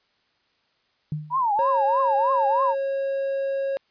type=tone with exponential decay; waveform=sine; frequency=151.8 Hz; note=D#3; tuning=42 cents flat; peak=-22 dBFS; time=1.12-1.47 s; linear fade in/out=2 ms; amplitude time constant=74 ms
type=tone with vibrato; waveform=sine; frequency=932.3 Hz; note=A#5; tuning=in tune; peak=-19 dBFS; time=1.3-2.75 s; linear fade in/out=50 ms; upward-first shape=triangle; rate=3.2 Hz; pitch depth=270 cents each way
type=tone; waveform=triangle; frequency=546 Hz; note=C#5; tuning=26 cents flat; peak=-21 dBFS; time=1.59-3.77 s; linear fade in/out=0 ms
effects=white hiss -67 dBFS RMS until 3.9 s + resampled to 11025 Hz